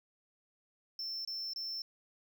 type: tone bursts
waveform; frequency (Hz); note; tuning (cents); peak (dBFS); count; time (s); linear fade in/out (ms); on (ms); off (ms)
triangle; 5350; E8; +25; -36; 3; 0.99-1.82; 2; 260; 25
effects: none